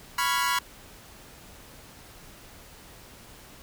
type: chord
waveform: sawtooth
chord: C# dominant seventh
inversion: third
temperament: equal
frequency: 987.8 / 1108.7 / 1396.9 / 1661.2 Hz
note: B5 / C#6 / E#6 / G#6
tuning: 0 / 0 / 0 / 0 cents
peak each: -23 / -26 / -27 / -29 dBFS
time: 0.18-0.59 s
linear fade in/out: 5 ms
effects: pink hiss -49 dBFS RMS until 3.62 s